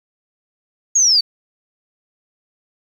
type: linear sweep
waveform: sine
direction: down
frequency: 6740 to 4435 Hz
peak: -10 dBFS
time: 0.95-1.21 s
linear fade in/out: 10 ms
effects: 7-bit